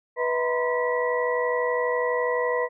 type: tone cluster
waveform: sine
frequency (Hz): 492 / 639 / 952 / 1024 / 1947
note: B4 / D#5 / A#5 / C6 / B6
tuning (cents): -7 / +46 / +36 / -38 / -25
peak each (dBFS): -24 / -31 / -33 / -30 / -30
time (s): 0.16-2.69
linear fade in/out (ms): 50
effects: none